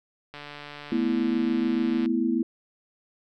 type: click train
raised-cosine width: 0.3 ms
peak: -24 dBFS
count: 252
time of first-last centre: 0.34-2.059 s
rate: 146 Hz
type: chord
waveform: sine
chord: A suspended second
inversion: none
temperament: equal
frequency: 220 / 246.9 / 329.6 Hz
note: A3 / B3 / E4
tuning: 0 / 0 / 0 cents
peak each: -28 / -25 / -26 dBFS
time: 0.92-2.43 s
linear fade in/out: 2 ms
effects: none